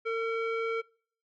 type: tone with low-pass filter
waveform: square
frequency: 454.1 Hz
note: A#4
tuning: 45 cents flat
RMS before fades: -31 dBFS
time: 0.05-0.82 s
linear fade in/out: 20 ms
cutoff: 2000 Hz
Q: 2.8
effects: noise-tail reverb RT60 0.5 s tail -24 dB re dry